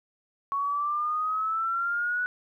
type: exponential sweep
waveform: sine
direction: up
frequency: 1108.7 to 1483 Hz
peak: -25 dBFS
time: 0.52-2.26 s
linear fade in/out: 0 ms
effects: 11-bit